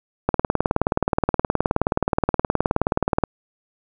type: click train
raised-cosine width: 1 ms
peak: -3 dBFS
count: 57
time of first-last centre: 0.29-3.237 s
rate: 19 Hz
effects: none